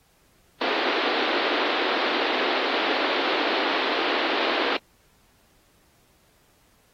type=band-pass noise; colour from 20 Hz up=pink; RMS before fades=-25 dBFS; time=0.61-4.77 s; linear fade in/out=5 ms; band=280 to 4200 Hz; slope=48 dB/octave; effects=pink hiss -62 dBFS RMS until 6.93 s + AAC 48 kbps